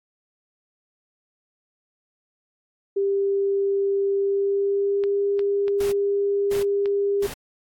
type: tone with pitch glide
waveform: sine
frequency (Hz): 396 to 401.5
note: G4 to G4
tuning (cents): +18 to +41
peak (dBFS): -19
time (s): 2.96-7.27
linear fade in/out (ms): 10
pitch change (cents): +23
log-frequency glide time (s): 4.18-5.21
type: clicks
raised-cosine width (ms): 0.3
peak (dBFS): -21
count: 5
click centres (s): 5.038 / 5.393 / 5.681 / 6.552 / 6.858
type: noise bursts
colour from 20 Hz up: pink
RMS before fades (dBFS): -35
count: 3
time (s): 5.8-7.34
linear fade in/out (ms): 5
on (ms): 120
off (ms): 590
effects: AAC 64 kbps